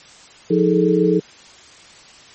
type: tone cluster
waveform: sine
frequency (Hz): 176.2 / 316.5 / 416.7 / 443.8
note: F3 / D#4 / G#4 / A4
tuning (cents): +16 / +30 / +6 / +15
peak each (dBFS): -18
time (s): 0.5-1.2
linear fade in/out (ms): 10
effects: white hiss -44 dBFS RMS until 2.34 s + MP3 32 kbps